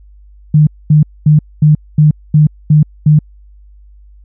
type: tone bursts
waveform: sine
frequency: 151.6 Hz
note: D#3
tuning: 45 cents flat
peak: -3 dBFS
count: 8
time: 0.54-3.19 s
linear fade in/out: 5 ms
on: 130 ms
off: 230 ms
effects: added 50 Hz sine -37 dBFS peak until 4.24 s